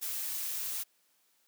blue noise, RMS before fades -36 dBFS, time 0.01-0.84 s, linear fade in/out 20 ms, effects white hiss -71 dBFS RMS until 1.47 s + high-pass 200 Hz 12 dB/octave

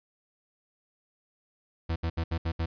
40% pulse tone bursts at uneven times, 82.41 Hz, E2, in tune, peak -26 dBFS, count 6, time 1.89-1.96 / 2.03-2.1 / 2.17-2.24 / 2.31-2.38 / 2.45-2.52 / 2.59-2.66 s, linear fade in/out 10 ms, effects resampled to 11025 Hz + 11-bit

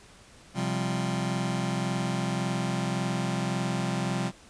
sawtooth chord, C suspended fourth, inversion none, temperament just, 130.81 / 174.42 / 196.22 Hz, C3 / F3 / G3, 0 / -2 / +2 cents, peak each -27 / -27 / -27 dBFS, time 0.54-4.32 s, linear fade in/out 50 ms, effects pink hiss -53 dBFS RMS until 4.49 s + resampled to 22050 Hz

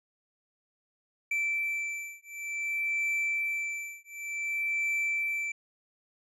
triangle beating tone pair, 2331 / 2331.55 Hz, D7 / D7, -14 / -13 cents, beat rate 0.55 Hz, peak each -31 dBFS, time 1.31-5.52 s, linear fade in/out 5 ms, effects resampled to 32000 Hz

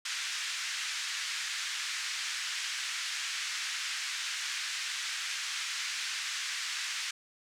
pink band-pass noise, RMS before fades -36 dBFS, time 0.05-7.11 s, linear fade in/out 5 ms, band 1600 to 7400 Hz, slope 24 dB/octave, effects none

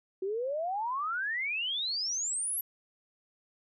sine exponential sweep, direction up, 368.7 to 11840 Hz, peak -30 dBFS, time 0.22-2.61 s, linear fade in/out 5 ms, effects none

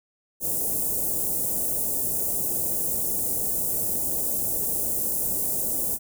white band-stop noise, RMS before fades -26 dBFS, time 0.4-5.99 s, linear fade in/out 50 ms, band 630 to 8200 Hz, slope 24 dB/octave, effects none

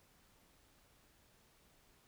silence, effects pink hiss -69 dBFS RMS until 2.07 s

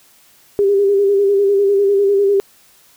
sine tone with vibrato, 399.5 Hz, G4, 33 cents sharp, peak -10 dBFS, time 0.59-2.4 s, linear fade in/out 0 ms, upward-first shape square, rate 10 Hz, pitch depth 32 cents each way, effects white hiss -50 dBFS RMS until 2.96 s

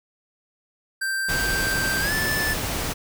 square tone with pitch glide, 1568 to 1749.9 Hz, G6 to A6, 0 to -10 cents, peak -24 dBFS, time 1.01-2.54 s, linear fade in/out 10 ms, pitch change +190 cents, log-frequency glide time 2-2.13 s
pink noise, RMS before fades -27 dBFS, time 1.28-2.94 s, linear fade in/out 20 ms
effects none

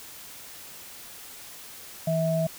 sine tone pair together, 162.3 / 649.2 Hz, E3 / E5, -27 / -27 cents, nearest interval 2 octaves, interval 2400 cents, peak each -25 dBFS, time 2.07-2.47 s, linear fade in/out 5 ms, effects white hiss -44 dBFS RMS until 2.58 s

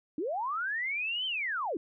sine linear two-way sweep, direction up then down, 274.9 to 3136 to 274.9 Hz, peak -30 dBFS, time 0.18-1.77 s, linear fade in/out 2 ms, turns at 1.26 s, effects none

